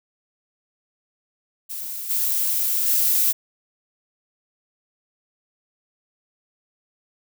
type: noise with level steps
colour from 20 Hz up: violet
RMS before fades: -31 / -22 / -19 dBFS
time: 1.69-3.33 s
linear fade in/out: 20 ms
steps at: 2.09 / 2.86 s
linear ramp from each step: 20 ms
effects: none